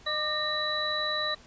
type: tone cluster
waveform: sine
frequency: 611 / 1193 / 1838 / 3939 Hz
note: D#5 / D6 / A#6 / B7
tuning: -32 / +27 / -25 / -5 cents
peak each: -35 / -34 / -33 / -30 dBFS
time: 0.06-1.35 s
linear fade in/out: 10 ms
effects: pink hiss -54 dBFS RMS until 1.46 s + resampled to 16000 Hz